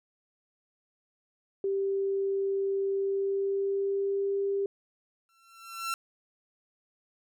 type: tone with pitch glide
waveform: sine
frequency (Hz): 392 to 396.6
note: G4 to G4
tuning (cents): 0 to +20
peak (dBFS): -26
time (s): 1.64-4.66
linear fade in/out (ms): 2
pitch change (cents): +20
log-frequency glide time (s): 2.92-4.39
type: tone with exponential growth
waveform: sawtooth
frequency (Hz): 1351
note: E6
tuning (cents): +42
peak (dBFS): -24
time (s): 5.29-5.94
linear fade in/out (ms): 1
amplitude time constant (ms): 140
effects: none